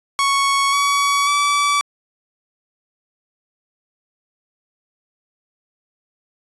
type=tone with pitch steps; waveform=sawtooth; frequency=1108.7 / 1130 / 1151.8 Hz; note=C#6 / C#6 / D6; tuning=0 / +33 / -34 cents; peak=-11 dBFS; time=0.19-1.81 s; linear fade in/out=0 ms; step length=540 ms; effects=resampled to 24000 Hz